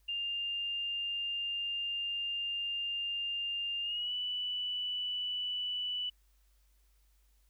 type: tone with pitch glide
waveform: sine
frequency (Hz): 2802 to 2969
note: F7 to F#7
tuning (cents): +5 to +5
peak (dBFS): -33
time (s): 0.08-6.1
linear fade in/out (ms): 10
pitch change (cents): +100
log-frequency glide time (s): 3.82-4.13
effects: added 50 Hz sine -65 dBFS peak until 7.49 s + white hiss -75 dBFS RMS until 7.49 s